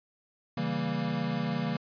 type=chord; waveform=square; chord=C# diminished seventh; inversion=none; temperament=equal; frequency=138.59 / 164.81 / 196 / 233.1 Hz; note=C#3 / E3 / G3 / Bb3; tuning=0 / 0 / 0 / 0 cents; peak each=-37 / -34 / -36 / -34 dBFS; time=0.57-1.77 s; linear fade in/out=5 ms; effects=resampled to 11025 Hz

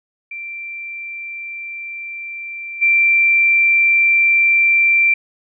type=tone with level steps; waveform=sine; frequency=2354 Hz; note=D7; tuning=3 cents sharp; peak=-26 / -10 dBFS; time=0.31-5.14 s; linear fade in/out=5 ms; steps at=2.81 s; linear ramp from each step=20 ms; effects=none

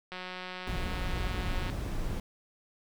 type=click train; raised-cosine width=0.3 ms; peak=-24 dBFS; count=290; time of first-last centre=0.12-1.699 s; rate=183 Hz
type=noise; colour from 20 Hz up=brown; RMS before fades=-33 dBFS; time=0.67-2.2 s; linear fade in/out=2 ms
effects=none

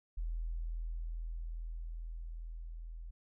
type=tone with level ramp; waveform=sine; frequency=41.2 Hz; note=E1; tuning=in tune; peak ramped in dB=-34 to -43 dBFS; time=0.17-3.11 s; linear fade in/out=10 ms; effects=none

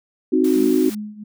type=chord; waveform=sine; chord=C diminished; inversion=none; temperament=equal; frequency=261.6 / 311.1 / 370 Hz; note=C4 / Eb4 / Gb4; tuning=0 / 0 / 0 cents; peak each=-18 dBFS; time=0.32-0.9 s; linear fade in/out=10 ms
type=noise; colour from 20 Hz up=white; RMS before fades=-36 dBFS; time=0.44-0.95 s; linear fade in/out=5 ms
type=tone with tremolo; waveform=sine; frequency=210.6 Hz; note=G#3; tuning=24 cents sharp; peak=-24 dBFS; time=0.55-1.24 s; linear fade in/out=10 ms; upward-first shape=triangle; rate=2.9 Hz; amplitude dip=85%
effects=none

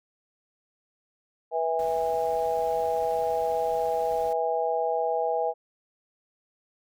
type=harmonic tone; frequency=163.3 Hz; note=E3; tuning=16 cents flat; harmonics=3 / 4 / 5; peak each=-28 / -28 / -28 dBFS; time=1.51-5.54 s; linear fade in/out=50 ms
type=noise; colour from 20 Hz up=pink; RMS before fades=-48 dBFS; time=1.79-4.33 s; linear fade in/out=2 ms
effects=none

